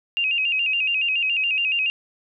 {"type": "tone with vibrato", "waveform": "sine", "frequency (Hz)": 2661, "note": "E7", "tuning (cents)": 16, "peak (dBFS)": -19, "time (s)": [0.17, 1.9], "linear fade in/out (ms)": 0, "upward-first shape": "square", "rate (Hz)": 7.1, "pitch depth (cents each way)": 81, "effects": []}